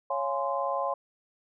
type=chord; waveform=sine; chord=Db major seventh; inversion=none; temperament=just; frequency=554.4 / 693 / 831.5 / 1039.4 Hz; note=Db5 / F5 / Ab5 / C6; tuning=0 / -14 / +2 / -12 cents; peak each=-31 / -34 / -34 / -31 dBFS; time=0.1-0.94 s; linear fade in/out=5 ms; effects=none